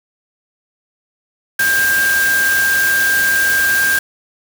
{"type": "tone in noise", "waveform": "sine", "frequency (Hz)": 1594, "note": "G6", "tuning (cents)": 28, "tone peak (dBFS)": -12, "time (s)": [1.59, 3.99], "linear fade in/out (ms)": 5, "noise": "white", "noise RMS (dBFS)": -21, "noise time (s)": [1.59, 3.99], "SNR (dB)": 6, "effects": []}